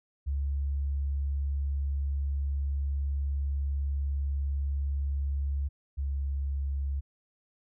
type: tone pair in turn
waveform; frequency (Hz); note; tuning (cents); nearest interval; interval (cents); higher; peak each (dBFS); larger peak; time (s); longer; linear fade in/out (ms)
sine; 69.9 / 69.3; C#2 / C#2; +15 / 0; unison; 15; first; -27 / -28; first; 0.26-5.69 / 5.97-7.01; first; 20
effects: none